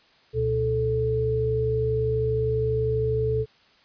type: tone cluster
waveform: sine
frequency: 69.7 / 122.1 / 436.9 Hz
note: C#2 / B2 / A4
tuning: +10 / -19 / -12 cents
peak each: -32 / -26 / -23 dBFS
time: 0.33-3.46 s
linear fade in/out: 50 ms
effects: white hiss -58 dBFS RMS until 3.84 s + resampled to 11025 Hz